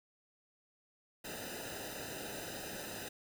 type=noise with comb filter; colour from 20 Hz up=pink; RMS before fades=-44 dBFS; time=1.24-3.09 s; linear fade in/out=10 ms; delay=0.9 ms; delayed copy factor=-0.9; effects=none